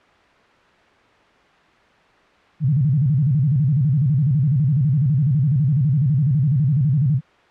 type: tone with vibrato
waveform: sine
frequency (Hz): 140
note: C#3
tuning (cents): +18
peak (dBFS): -14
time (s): 2.6-7.21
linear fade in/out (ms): 50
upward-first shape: square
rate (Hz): 12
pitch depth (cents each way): 180
effects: white hiss -52 dBFS RMS until 7.5 s + low-pass 2000 Hz 12 dB/octave